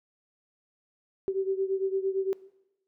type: beating tone pair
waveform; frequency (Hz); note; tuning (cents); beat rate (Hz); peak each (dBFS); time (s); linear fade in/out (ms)
sine; 383 / 391.8; G4 / G4; -40 / -1; 8.8; -28 / -31; 1.28-2.33; 0
effects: noise-tail reverb RT60 0.9 s tail -19 dB re dry